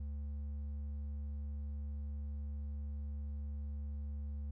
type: tone with hard clipping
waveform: sine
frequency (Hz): 72.3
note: D2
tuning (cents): -27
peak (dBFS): -40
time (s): 0-4.51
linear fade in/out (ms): 5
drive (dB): 4
effects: none